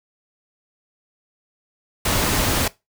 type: noise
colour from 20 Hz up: pink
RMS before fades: -20 dBFS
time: 2.05-2.68 s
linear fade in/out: 5 ms
effects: noise-tail reverb RT60 0.2 s tail -19 dB re dry